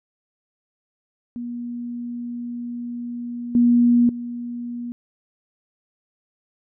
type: tone with level steps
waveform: sine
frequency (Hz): 239.9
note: A#3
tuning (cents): +50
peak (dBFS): -27 / -12 / -27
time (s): 1.36-4.92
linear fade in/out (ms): 0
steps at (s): 3.55 / 4.09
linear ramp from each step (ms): 2
effects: none